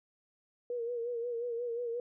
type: tone with vibrato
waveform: sine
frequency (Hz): 474.7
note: A#4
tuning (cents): +31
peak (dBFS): -33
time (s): 0.7-2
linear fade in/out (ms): 2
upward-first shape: sine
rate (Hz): 5.6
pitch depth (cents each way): 55
effects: none